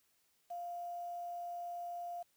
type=tone with quantisation; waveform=sine; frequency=698.5 Hz; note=F5; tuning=in tune; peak=-40 dBFS; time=0.5-2.23 s; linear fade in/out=10 ms; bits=10; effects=white hiss -75 dBFS RMS until 2.36 s